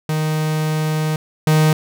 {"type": "tone pair in turn", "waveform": "45% pulse", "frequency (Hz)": [155.3, 155.3], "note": ["D#3", "D#3"], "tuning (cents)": [-3, -3], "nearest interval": "unison", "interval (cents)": 0, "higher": "neither", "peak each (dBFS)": [-17, -11], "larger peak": "second", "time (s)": [[0.09, 1.16], [1.47, 1.73]], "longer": "first", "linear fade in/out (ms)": 2, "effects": []}